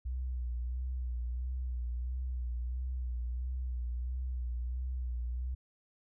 sine tone with vibrato, 61.74 Hz, B1, in tune, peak -33 dBFS, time 0.05-5.55 s, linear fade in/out 10 ms, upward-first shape sine, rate 1.5 Hz, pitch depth 52 cents each way, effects none

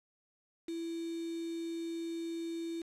sine tone with quantisation, 332.9 Hz, E4, 17 cents sharp, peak -36 dBFS, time 0.68-2.82 s, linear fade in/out 5 ms, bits 8, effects low-pass 9000 Hz 12 dB/octave

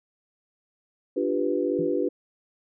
sine chord, G dominant seventh, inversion second, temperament equal, 293.7 / 349.2 / 392 / 493.9 Hz, D4 / F4 / G4 / B4, 0 / 0 / 0 / 0 cents, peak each -28 dBFS, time 1.16-2.09 s, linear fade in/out 10 ms
sine tone with exponential decay, 166.5 Hz, E3, 18 cents sharp, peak -28 dBFS, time 1.79-1.98 s, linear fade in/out 2 ms, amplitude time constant 41 ms
effects none

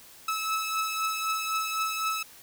sawtooth beating tone pair, 1300 / 1303.9 Hz, E6 / E6, -24 / -19 cents, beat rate 3.9 Hz, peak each -25 / -30 dBFS, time 0.28-2.23 s, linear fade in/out 5 ms, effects white hiss -51 dBFS RMS until 2.42 s

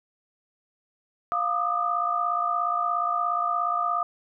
sine tone cluster, 700 / 1202 / 1259 Hz, F5 / D6 / D#6, +4 / +40 / +20 cents, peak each -29 / -25 / -29 dBFS, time 1.32-4.03 s, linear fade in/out 0 ms, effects none

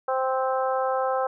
harmonic tone, 261.6 Hz, C4, in tune, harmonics 2 / 3 / 4 / 5 / 6, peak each -25 / -27 / -31 / -31 / -40 dBFS, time 0.08-1.27 s, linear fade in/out 5 ms, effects none

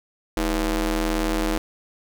sawtooth ring-modulated tone, 178.2 Hz, F3, 35 cents sharp, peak -14 dBFS, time 0.37-1.58 s, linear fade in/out 2 ms, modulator 139 Hz, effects none

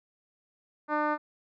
10% pulse tone with low-pass filter, 300 Hz, D4, 37 cents sharp, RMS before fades -28 dBFS, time 0.88-1.18 s, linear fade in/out 50 ms, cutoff 1300 Hz, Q 1.5, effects none

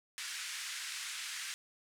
pink band-pass noise, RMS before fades -42 dBFS, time 0.18-1.54 s, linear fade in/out 0 ms, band 1600 to 9700 Hz, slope 24 dB/octave, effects none

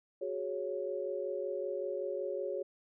sine chord, F# suspended second, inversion none, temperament equal, 370 / 415.3 / 554.4 Hz, F#4 / G#4 / C#5, 0 / 0 / 0 cents, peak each -39 / -39 / -37 dBFS, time 0.21-2.63 s, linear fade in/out 10 ms, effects none

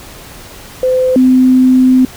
sine tone pair in turn, 512 / 256.7 Hz, C5 / C4, -38 / -33 cents, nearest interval octave, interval 1195 cents, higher first, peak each -8 / -4 dBFS, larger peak second, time 0.83-1.16 / 1.16-2.05 s, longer second, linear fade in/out 2 ms, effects pink hiss -33 dBFS RMS until 2.16 s

